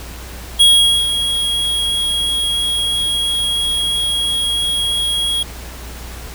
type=tone with ADSR envelope; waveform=square; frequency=3301 Hz; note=G#7; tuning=11 cents flat; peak=-6 dBFS; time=0.59-5.43 s; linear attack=18 ms; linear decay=450 ms; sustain=-10 dB; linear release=4 ms; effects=added 60 Hz sine -31 dBFS peak until 6.34 s + pink hiss -34 dBFS RMS until 6.34 s